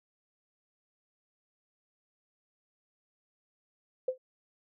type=tone with exponential decay; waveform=sine; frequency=514 Hz; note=C5; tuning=31 cents flat; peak=-23 dBFS; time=4.08-4.18 s; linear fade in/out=5 ms; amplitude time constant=21 ms; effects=none